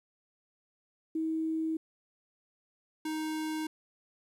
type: tone pair in turn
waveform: sine / square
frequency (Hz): 320 / 312.3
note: D#4 / D#4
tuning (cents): +49 / +7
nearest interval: unison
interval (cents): 42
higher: first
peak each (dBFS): -29 / -33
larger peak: first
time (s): 1.15-1.77 / 3.05-3.67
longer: neither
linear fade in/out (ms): 5
effects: resampled to 32000 Hz + 11-bit